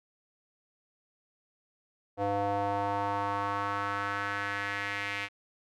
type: tone with band-pass filter sweep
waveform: square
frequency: 100.8 Hz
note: G2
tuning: 49 cents sharp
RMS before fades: -32 dBFS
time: 2.17-5.29 s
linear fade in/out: 50 ms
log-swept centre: 630 to 2300 Hz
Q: 2.7
effects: none